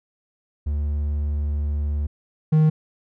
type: tone pair in turn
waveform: triangle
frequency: 73.42 / 155.57 Hz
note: D2 / D#3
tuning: 0 / 0 cents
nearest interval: octave + minor second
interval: 1300 cents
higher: second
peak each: -19 / -11 dBFS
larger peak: second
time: 0.66-2.07 / 2.52-2.7 s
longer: first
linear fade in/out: 10 ms
effects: none